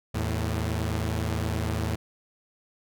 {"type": "tone pair together", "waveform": "sawtooth", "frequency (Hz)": [80.5, 110], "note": ["E2", "A2"], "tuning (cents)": [-41, 0], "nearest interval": "perfect fourth", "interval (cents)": 541, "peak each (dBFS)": -25, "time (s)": [0.14, 1.96], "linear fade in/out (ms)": 10, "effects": []}